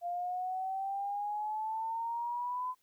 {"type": "exponential sweep", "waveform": "sine", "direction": "up", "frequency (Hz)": [693, 1018], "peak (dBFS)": -33, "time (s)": [0.01, 2.75], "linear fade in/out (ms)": 50, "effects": ["white hiss -74 dBFS RMS until 2.82 s"]}